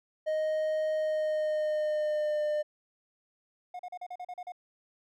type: tone with pitch glide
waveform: triangle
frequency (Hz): 622.3 to 601.4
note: D#5 to D5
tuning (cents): 0 to +41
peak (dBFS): -25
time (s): 0.26-2.63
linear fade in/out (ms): 20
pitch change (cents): -59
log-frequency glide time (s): 0.94-2.42
type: tone bursts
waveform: triangle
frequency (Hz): 721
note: F#5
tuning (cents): -45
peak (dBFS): -35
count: 9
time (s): 3.74-4.521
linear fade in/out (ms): 5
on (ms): 53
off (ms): 38
effects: none